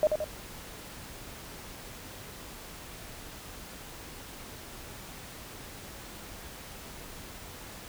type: tone with echo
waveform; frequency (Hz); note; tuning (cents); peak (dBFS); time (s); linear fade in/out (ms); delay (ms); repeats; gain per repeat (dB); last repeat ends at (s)
sine; 613; D#5; -26; -19; 0.03-0.07; 0; 86; 2; -5; 0.242
effects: pink hiss -45 dBFS RMS until 7.88 s